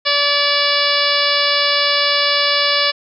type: harmonic tone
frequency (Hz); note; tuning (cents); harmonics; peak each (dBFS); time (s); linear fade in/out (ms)
576; D5; -34; 1 / 2 / 3 / 4 / 5 / 6 / 7 / 8 / 9; -22 / -22 / -22 / -22 / -22 / -22 / -22 / -22 / -22; 0.05-2.92; 20
effects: none